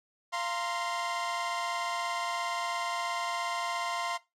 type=chord; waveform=sawtooth; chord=F suspended fourth; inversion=none; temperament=equal with one note detuned; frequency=692 / 932.3 / 1046.5 Hz; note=F5 / Bb5 / C6; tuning=-16 / 0 / 0 cents; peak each=-32 / -35 / -30 dBFS; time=0.32-4.18 s; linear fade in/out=20 ms; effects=noise-tail reverb RT60 0.2 s tail -17 dB re dry + low-pass 7000 Hz 12 dB/octave